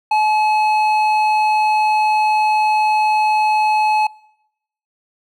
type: tone with hard clipping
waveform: sine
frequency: 856 Hz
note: A5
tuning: 48 cents flat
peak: -14 dBFS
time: 0.11-4.07 s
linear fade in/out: 5 ms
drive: 8 dB
effects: noise-tail reverb RT60 0.8 s tail -24 dB re dry